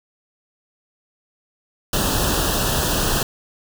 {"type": "band-stop noise", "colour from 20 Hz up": "pink", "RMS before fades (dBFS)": -20, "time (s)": [1.93, 3.23], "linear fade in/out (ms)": 2, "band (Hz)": [1800, 2600], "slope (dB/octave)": 96, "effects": []}